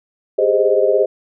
sine chord, Ab major seventh, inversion third, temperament equal with one note detuned, 397.9 / 415.3 / 523.3 / 622.3 Hz, G4 / Ab4 / C5 / Eb5, +26 / 0 / 0 / 0 cents, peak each -17 / -18 / -16 / -17 dBFS, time 0.38-1.06 s, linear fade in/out 10 ms, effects none

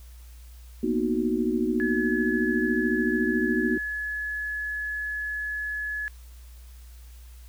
sine chord, B major seventh, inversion third, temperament equal, 233.1 / 246.9 / 311.1 / 370 Hz, A#3 / B3 / D#4 / F#4, 0 / 0 / 0 / 0 cents, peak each -28 dBFS, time 0.83-3.78 s, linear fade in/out 5 ms
sine tone, 1703 Hz, G#6, 43 cents sharp, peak -28 dBFS, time 1.8-6.08 s, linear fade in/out 0 ms
effects added 60 Hz sine -43 dBFS peak until 7.48 s + white hiss -57 dBFS RMS until 7.48 s

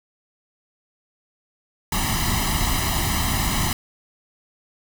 pink noise with comb filter, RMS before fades -22 dBFS, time 1.92-3.73 s, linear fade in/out 2 ms, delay 1 ms, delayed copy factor +0.9, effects none

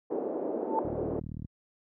white band-pass noise, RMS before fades -33 dBFS, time 0.1-1.2 s, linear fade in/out 10 ms, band 290 to 530 Hz, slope 24 dB/octave
sine tone with exponential growth, 886 Hz, A5, 12 cents sharp, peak -22 dBFS, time 0.61-0.79 s, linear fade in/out 1 ms, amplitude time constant 39 ms
click train, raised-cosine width 5 ms, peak -25 dBFS, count 24, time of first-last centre 0.85-1.447 s, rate 38.5 Hz
effects high-pass 80 Hz 12 dB/octave

